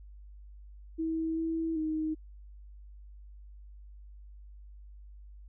sine tone with pitch steps, 323.1 / 326 / 312.7 Hz, E4 / E4 / D#4, -35 / -19 / +9 cents, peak -29 dBFS, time 0.98-2.15 s, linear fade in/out 20 ms, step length 390 ms, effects added 50 Hz sine -47 dBFS peak until 5.48 s

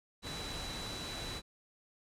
sine tone in noise, 3951 Hz, B7, in tune, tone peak -44 dBFS, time 0.22-1.42 s, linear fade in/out 50 ms, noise pink, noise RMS -42 dBFS, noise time 0.22-1.42 s, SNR -5 dB, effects low-pass 9000 Hz 12 dB/octave

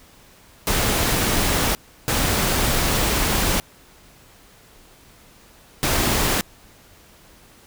pink noise bursts at uneven times, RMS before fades -20 dBFS, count 3, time 0.67-1.75 / 2.08-3.6 / 5.83-6.41 s, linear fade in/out 0 ms, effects pink hiss -50 dBFS RMS until 7.66 s

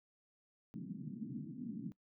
white band-pass noise, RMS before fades -45 dBFS, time 0.74-1.92 s, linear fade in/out 0 ms, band 140 to 270 Hz, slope 48 dB/octave, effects noise-tail reverb RT60 0.1 s tail -23 dB re dry

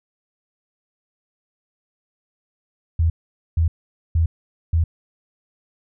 sine tone bursts, 82.2 Hz, E2, 4 cents flat, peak -14 dBFS, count 4, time 2.99-4.84 s, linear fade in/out 5 ms, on 110 ms, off 470 ms, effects none

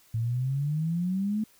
sine exponential sweep, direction up, 110.5 to 220 Hz, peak -25 dBFS, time 0.14-1.44 s, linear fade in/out 5 ms, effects white hiss -60 dBFS RMS until 1.59 s

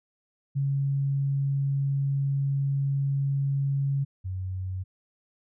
sine tone pair in turn, 138.59 / 93.21 Hz, C#3 / F#2, 0 / +13 cents, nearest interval perfect fifth, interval 687 cents, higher first, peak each -23 / -29 dBFS, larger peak first, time 0.55-4.05 / 4.24-4.84 s, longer first, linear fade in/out 20 ms, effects none

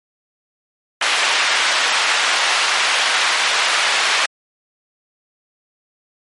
white band-pass noise, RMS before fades -17 dBFS, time 1.01-4.26 s, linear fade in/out 5 ms, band 840 to 3100 Hz, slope 12 dB/octave, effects MP3 48 kbps

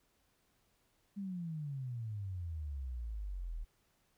sine exponential sweep, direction down, 204.8 to 37.99 Hz, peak -38 dBFS, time 1.16-3.65 s, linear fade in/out 20 ms, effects pink hiss -75 dBFS RMS until 4.17 s

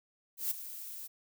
violet noise with ADSR envelope, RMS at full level -31 dBFS, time 0.37-1.08 s, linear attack 140 ms, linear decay 8 ms, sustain -13 dB, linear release 21 ms, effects none

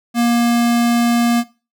square tone, 236.6 Hz, A#3, 26 cents sharp, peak -13 dBFS, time 0.14-1.44 s, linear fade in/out 50 ms, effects noise-tail reverb RT60 0.3 s tail -17 dB re dry

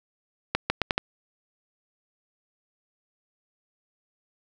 accelerating click train, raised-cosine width 0.3 ms, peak -6 dBFS, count 5, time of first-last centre 0.55-0.979 s, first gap 150 ms, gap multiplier 0.78, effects none

